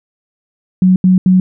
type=tone bursts; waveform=sine; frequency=185 Hz; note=F#3; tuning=in tune; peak=-5 dBFS; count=3; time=0.82-1.4 s; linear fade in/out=2 ms; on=140 ms; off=80 ms; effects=none